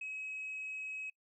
sine tone, 2554 Hz, D#7, 45 cents sharp, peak -38 dBFS, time 0.01-1.1 s, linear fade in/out 5 ms, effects noise-tail reverb RT60 0.1 s tail -26 dB re dry + tanh soft clip ceiling -36 dBFS

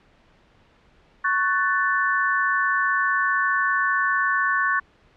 sine chord, F# minor, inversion second, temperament equal with one note detuned, 1108.7 / 1495.4 / 1760 Hz, C#6 / F#6 / A6, 0 / +18 / 0 cents, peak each -23 dBFS, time 1.24-4.8 s, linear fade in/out 10 ms, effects pink hiss -57 dBFS RMS until 5.16 s + low-pass 3000 Hz 12 dB/octave

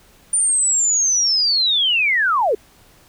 sine linear sweep, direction down, 9230 to 381.4 Hz, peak -14 dBFS, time 0.33-2.55 s, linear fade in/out 5 ms, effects pink hiss -51 dBFS RMS until 3.08 s

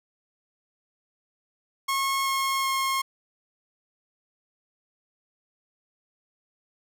sawtooth tone with pitch steps, 1088 / 1081.7 / 1075.5 Hz, C#6 / C#6 / C6, -33 / -43 / +47 cents, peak -20 dBFS, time 1.88-3.02 s, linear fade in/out 10 ms, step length 380 ms, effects none

